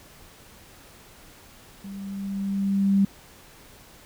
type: tone with level ramp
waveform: sine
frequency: 196.9 Hz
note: G3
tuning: 8 cents sharp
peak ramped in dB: -35 to -15 dBFS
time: 1.84-3.05 s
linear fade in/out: 5 ms
effects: pink hiss -50 dBFS RMS until 4.05 s